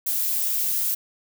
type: noise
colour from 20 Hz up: violet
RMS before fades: -24 dBFS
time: 0.06-0.95 s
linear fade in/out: 10 ms
effects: none